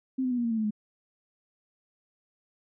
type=tone with pitch steps; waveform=sine; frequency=261.6 / 253.7 / 246.1 / 238.6 / 231.4 / 224.5 / 217.7 / 211.1 Hz; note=C4 / B3 / B3 / A#3 / A#3 / A3 / A3 / G#3; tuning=0 / +47 / -6 / +41 / -13 / +35 / -18 / +29 cents; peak=-25 dBFS; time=0.18-0.708 s; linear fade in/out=10 ms; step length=66 ms; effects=none

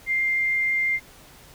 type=tone; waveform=sine; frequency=2102 Hz; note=C7; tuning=7 cents sharp; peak=-20 dBFS; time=0.06-1 s; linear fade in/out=50 ms; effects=pink hiss -49 dBFS RMS until 1.54 s

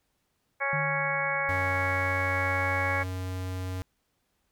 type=harmonic tone; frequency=277.2 Hz; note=C#4; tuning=in tune; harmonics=2 / 3 / 4 / 5 / 6 / 7 / 8; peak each=-34 / -35 / -34 / -37 / -32 / -37 / -31 dBFS; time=0.6-3.04 s; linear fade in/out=20 ms
type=tone with exponential decay; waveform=sine; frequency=151.4 Hz; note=D#3; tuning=47 cents flat; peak=-30 dBFS; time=0.73-2.62 s; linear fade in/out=2 ms; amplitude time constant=410 ms
type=tone; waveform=square; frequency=92.5 Hz; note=F#2; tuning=in tune; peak=-32 dBFS; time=1.49-3.82 s; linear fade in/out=0 ms
effects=pink hiss -75 dBFS RMS until 4.51 s

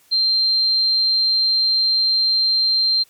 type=tone; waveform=sine; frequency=4157 Hz; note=C8; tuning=12 cents flat; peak=-14 dBFS; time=0.11-3.04 s; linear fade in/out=20 ms; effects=white hiss -55 dBFS RMS until 3.09 s + MP3 96 kbps

